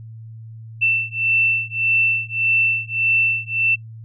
sine beating tone pair, 2674 / 2675.7 Hz, E7 / E7, +24 / +25 cents, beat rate 1.7 Hz, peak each -19 dBFS, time 0.81-3.76 s, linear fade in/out 20 ms, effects noise-tail reverb RT60 0.1 s tail -26 dB re dry + added 112 Hz sine -34 dBFS peak until 4.04 s

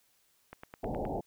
click train, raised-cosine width 0.5 ms, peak -29 dBFS, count 6, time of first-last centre 0.53-1.052 s, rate 9.57 Hz
white low-pass noise, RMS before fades -35 dBFS, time 0.83-1.21 s, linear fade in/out 10 ms, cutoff 840 Hz, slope 96 dB/octave
effects white hiss -70 dBFS RMS until 1.26 s

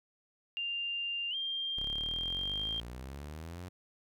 sine tone with pitch glide, 2794 to 3191 Hz, F7 to G7, 0 to +30 cents, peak -33 dBFS, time 0.57-2.8 s, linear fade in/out 0 ms, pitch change +230 cents, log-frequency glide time 1.3-1.35 s
sawtooth exponential sweep, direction up, 33.22 to 92.7 Hz, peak -38 dBFS, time 1.77-3.69 s, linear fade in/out 10 ms
effects none

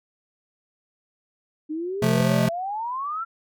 sine exponential sweep, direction up, 300 to 1381 Hz, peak -26 dBFS, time 1.69-3.25 s, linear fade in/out 20 ms
square chord, F major, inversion second, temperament just, 130.96 / 174.61 / 218.3 Hz, C3 / F3 / A3, +2 / 0 / -13 cents, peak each -24 dBFS, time 2.02-2.49 s, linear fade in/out 5 ms
clicks, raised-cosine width 2 ms, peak -25 dBFS, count 2, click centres 2.206 / 2.213 s
effects none

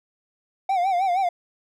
triangle tone with vibrato, 740 Hz, F#5, in tune, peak -17 dBFS, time 0.69-1.29 s, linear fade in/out 5 ms, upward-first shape sine, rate 6.4 Hz, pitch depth 110 cents each way, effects none

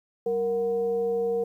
sine tone with frequency modulation, 466.2 Hz, A#4, in tune, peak -23 dBFS, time 0.26-1.44 s, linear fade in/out 5 ms, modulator 271 Hz, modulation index 0.37, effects 10-bit

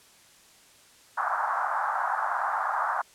pink band-pass noise, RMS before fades -28 dBFS, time 1.17-3.02 s, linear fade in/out 10 ms, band 740 to 1500 Hz, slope 48 dB/octave, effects white hiss -56 dBFS RMS until 3.14 s + low-pass 10000 Hz 12 dB/octave

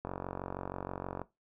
click train, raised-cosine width 1 ms, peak -23 dBFS, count 55, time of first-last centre 0.05-1.216 s, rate 46.3 Hz, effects noise-tail reverb RT60 0.2 s tail -17 dB re dry

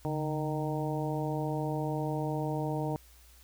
harmonic tone with a mistuned harmonic, 154.3 Hz, D#3, 14 cents flat, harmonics 1 / 2 / 3 / 4 / 5 / 6, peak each -33 / -36 / -38 / -39 / -40 / -41 dBFS, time 0.05-2.96 s, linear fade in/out 0 ms, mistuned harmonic 1, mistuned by -96 cents, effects added 60 Hz sine -56 dBFS peak until 3.43 s + white hiss -60 dBFS RMS until 3.43 s

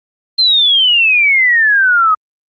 sine exponential sweep, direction down, 4186 to 1244.5 Hz, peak -7 dBFS, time 0.38-2.15 s, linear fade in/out 10 ms, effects Opus 24 kbps

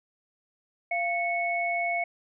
sine tone pair together, 691.5 / 2208 Hz, F5 / C#7, -17 / -7 cents, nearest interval octave + minor sixth, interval 2010 cents, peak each -28 dBFS, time 0.91-2.04 s, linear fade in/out 5 ms, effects none

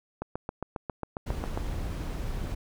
click train, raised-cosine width 1 ms, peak -18 dBFS, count 11, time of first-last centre 0.22-1.575 s, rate 7.38 Hz
brown noise, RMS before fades -33 dBFS, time 1.26-2.55 s, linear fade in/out 10 ms
effects none

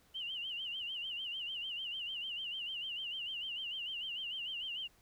sine tone with vibrato, 2960 Hz, F#7, in tune, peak -38 dBFS, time 0.14-4.88 s, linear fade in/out 20 ms, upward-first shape sine, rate 6.7 Hz, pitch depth 120 cents each way, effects pink hiss -68 dBFS RMS until 5.01 s

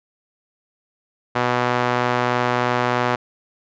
sawtooth tone with band-pass filter, 123.1 Hz, B2, 5 cents flat, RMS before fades -20 dBFS, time 1.35-3.16 s, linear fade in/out 10 ms, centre 1100 Hz, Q 0.92, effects resampled to 16000 Hz

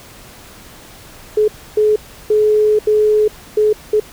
sine tone bursts at uneven times, 425.7 Hz, G#4, 43 cents sharp, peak -9 dBFS, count 6, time 1.37-1.48 / 1.77-1.96 / 2.3-2.79 / 2.87-3.28 / 3.57-3.73 / 3.93-4 s, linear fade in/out 5 ms, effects pink hiss -39 dBFS RMS until 4.12 s

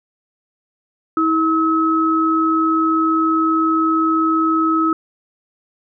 sine tone pair together, 321.6 / 1286.4 Hz, E4 / E6, -43 / -43 cents, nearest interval 2 octaves, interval 2400 cents, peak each -16 dBFS, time 1.17-4.93 s, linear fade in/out 2 ms, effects none

